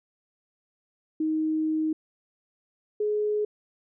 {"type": "tone pair in turn", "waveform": "sine", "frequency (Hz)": [313.4, 420.8], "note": ["D#4", "G#4"], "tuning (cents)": [13, 23], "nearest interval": "perfect fourth", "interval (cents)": 510, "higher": "second", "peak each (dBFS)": -23, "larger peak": "neither", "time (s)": [[1.2, 1.93], [3, 3.45]], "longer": "first", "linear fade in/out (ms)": 5, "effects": []}